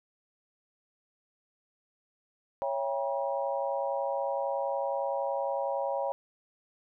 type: chord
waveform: sine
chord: C# diminished seventh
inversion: none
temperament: just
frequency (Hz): 554.4 / 665.2 / 798.3 / 957.9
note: C#5 / E5 / G5 / Bb5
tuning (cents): 0 / +16 / +31 / +47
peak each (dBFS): -31 / -37 / -35 / -36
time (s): 2.62-6.12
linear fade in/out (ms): 0
effects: none